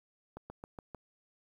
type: slowing click train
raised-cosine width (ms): 1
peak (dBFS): -30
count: 5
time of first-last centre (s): 0.37-0.947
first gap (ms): 130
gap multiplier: 1.07
effects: 10-bit